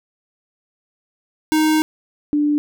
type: tone pair in turn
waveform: square / sine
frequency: 311.1 / 295 Hz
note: D#4 / D4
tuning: 0 / +8 cents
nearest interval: minor second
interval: 92 cents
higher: first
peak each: -14 dBFS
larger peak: neither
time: 1.52-1.82 / 2.33-2.58 s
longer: first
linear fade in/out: 0 ms
effects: none

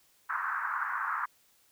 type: band-pass noise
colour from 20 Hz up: white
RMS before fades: -33 dBFS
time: 0.29-1.26 s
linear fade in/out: 10 ms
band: 990 to 1600 Hz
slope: 48 dB/octave
effects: white hiss -66 dBFS RMS until 1.71 s

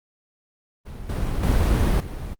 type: noise with level steps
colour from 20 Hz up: brown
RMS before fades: -36 / -25 / -18 / -31 dBFS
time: 0.85-2.35 s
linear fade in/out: 20 ms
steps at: 1.09 / 1.43 / 2 s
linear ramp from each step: 5 ms
effects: Opus 32 kbps

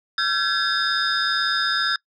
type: tone cluster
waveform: sine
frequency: 1354 / 1550 / 1692 / 3663 / 5010 Hz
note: E6 / G6 / G#6 / A#7 / D#8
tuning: +46 / -20 / +32 / -31 / +11 cents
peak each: -25 dBFS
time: 0.18-1.96 s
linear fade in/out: 2 ms
effects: noise-tail reverb RT60 0.1 s tail -24 dB re dry + tanh soft clip ceiling -11 dBFS

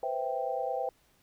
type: chord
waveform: sine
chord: C major seventh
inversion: third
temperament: equal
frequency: 493.9 / 523.3 / 659.3 / 784 Hz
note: B4 / C5 / E5 / G5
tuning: 0 / 0 / 0 / 0 cents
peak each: -37 / -35 / -36 / -34 dBFS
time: 0.03-0.89 s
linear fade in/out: 2 ms
effects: pink hiss -67 dBFS RMS until 1.22 s

